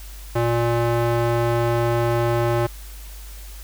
square tone with band-pass filter, 117.8 Hz, A#2, 19 cents sharp, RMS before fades -20 dBFS, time 0.35-2.67 s, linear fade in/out 10 ms, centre 620 Hz, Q 0.66, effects added 50 Hz sine -35 dBFS peak until 3.63 s + white hiss -44 dBFS RMS until 3.63 s

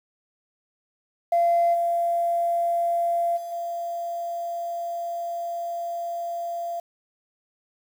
sine tone with level steps, 686 Hz, F5, 31 cents flat, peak -16 / -20 / -31 / -27 dBFS, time 1.32-6.8 s, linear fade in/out 5 ms, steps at 1.73 / 3.36 / 3.51 s, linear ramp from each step 20 ms, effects tanh soft clip ceiling -13 dBFS + 8-bit

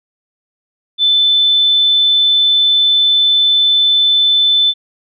sine tone, 3520 Hz, A7, in tune, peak -8 dBFS, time 0.98-4.74 s, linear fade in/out 50 ms, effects none

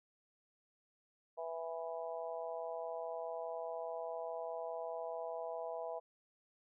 harmonic tone, 164.81 Hz, E3, in tune, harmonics 3 / 4 / 5 / 6, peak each -45 / -42 / -48 / -50 dBFS, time 1.37-6 s, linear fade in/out 20 ms, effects none

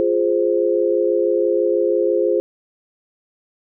sine chord, F minor, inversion none, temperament equal, 349.2 / 415.3 / 523.3 Hz, F4 / Ab4 / C5, 0 / 0 / 0 cents, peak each -19 dBFS, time 0-2.4 s, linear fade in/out 0 ms, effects none

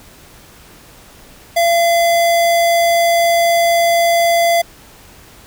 square tone, 681 Hz, F5, 44 cents flat, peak -11 dBFS, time 1.56-4.62 s, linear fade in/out 10 ms, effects pink hiss -42 dBFS RMS until 5.46 s

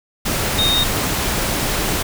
sine tone in noise, 3705 Hz, A#7, 11 cents flat, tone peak -15 dBFS, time 0.58-0.84 s, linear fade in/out 10 ms, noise pink, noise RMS -20 dBFS, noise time 0.25-2.03 s, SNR +2 dB, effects none

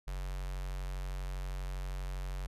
square tone with notch filter, 46.25 Hz, F#1, in tune, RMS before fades -38 dBFS, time 0.07-2.47 s, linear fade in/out 10 ms, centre 270 Hz, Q 0.72, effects resampled to 32000 Hz

